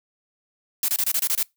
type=noise bursts; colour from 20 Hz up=blue; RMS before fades=-22 dBFS; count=8; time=0.83-1.429 s; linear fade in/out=2 ms; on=53 ms; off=25 ms; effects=noise-tail reverb RT60 0.2 s tail -25 dB re dry